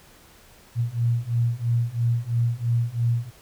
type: beating tone pair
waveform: sine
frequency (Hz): 116.54 / 119.54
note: A#2 / A#2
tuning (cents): 0 / +44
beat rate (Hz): 3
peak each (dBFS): -24 / -23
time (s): 0.75-3.31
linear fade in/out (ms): 50
effects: pink hiss -52 dBFS RMS until 3.41 s